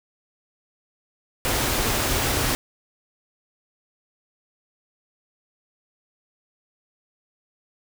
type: band-stop noise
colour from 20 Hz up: pink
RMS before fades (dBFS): -23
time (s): 1.45-2.55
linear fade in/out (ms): 0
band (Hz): 150 to 210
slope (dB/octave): 96
effects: none